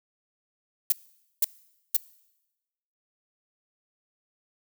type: noise bursts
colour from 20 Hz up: violet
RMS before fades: -21 dBFS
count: 3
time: 0.9-1.966 s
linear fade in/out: 2 ms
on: 22 ms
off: 500 ms
effects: noise-tail reverb RT60 1.0 s tail -22 dB re dry